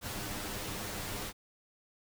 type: noise with comb filter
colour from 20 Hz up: pink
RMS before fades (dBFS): -39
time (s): 0.01-1.33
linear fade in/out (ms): 50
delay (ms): 9.9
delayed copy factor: +0.6
effects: none